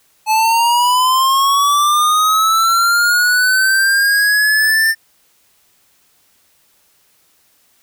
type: linear sweep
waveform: square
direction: up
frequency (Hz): 860 to 1800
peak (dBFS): -11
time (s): 0.26-4.95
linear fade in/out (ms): 50
effects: white hiss -56 dBFS RMS until 7.82 s